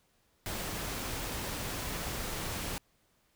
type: noise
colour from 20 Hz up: pink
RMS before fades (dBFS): -37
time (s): 0.46-2.78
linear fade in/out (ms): 0
effects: pink hiss -71 dBFS RMS until 3.35 s